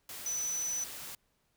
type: tone in noise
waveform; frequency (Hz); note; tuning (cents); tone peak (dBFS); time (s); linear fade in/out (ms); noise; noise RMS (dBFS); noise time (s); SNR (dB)
sine; 5990; F#8; +20; -32; 0.26-0.84; 2; white; -44; 0.09-1.15; +9
effects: pink hiss -75 dBFS RMS until 1.56 s